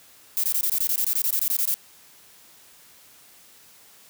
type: noise bursts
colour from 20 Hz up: violet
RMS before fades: -23 dBFS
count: 16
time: 0.37-1.741 s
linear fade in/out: 0 ms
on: 66 ms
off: 21 ms
effects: white hiss -52 dBFS RMS until 4.09 s + high-pass 60 Hz 12 dB/octave